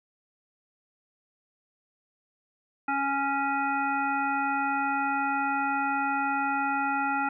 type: harmonic tone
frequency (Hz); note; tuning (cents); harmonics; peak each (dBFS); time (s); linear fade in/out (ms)
277.2; C#4; 0; 1 / 3 / 5 / 7 / 9; -33 / -28 / -29 / -39 / -37; 2.88-7.29; 5
effects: none